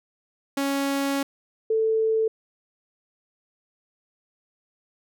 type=tone pair in turn; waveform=sawtooth / sine; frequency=277.2 / 442.7 Hz; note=C#4 / A4; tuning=0 / +11 cents; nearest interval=minor sixth; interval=811 cents; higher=second; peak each=-19 dBFS; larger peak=neither; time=0.57-1.23 / 1.7-2.28 s; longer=first; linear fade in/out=5 ms; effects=none